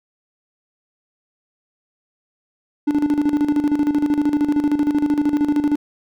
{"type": "tone with tremolo", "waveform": "triangle", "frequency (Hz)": 293.7, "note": "D4", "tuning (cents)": 0, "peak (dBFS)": -11, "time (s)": [2.87, 5.76], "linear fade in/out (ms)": 10, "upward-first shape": "square", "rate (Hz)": 13, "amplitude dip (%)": 65, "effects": []}